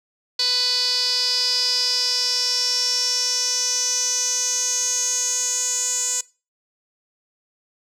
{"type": "tone with band-pass filter sweep", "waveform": "sawtooth", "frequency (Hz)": 496.4, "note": "B4", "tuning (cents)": 9, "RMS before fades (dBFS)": -22, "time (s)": [0.39, 6.21], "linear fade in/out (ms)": 5, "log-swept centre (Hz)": [4500, 7100], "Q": 8.9, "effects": ["noise-tail reverb RT60 0.3 s tail -21 dB re dry"]}